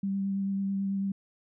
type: tone with vibrato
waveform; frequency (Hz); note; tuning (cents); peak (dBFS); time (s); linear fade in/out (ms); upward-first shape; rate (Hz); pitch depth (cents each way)
sine; 196; G3; 0; -27; 0.03-1.12; 5; sine; 9.1; 13
effects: none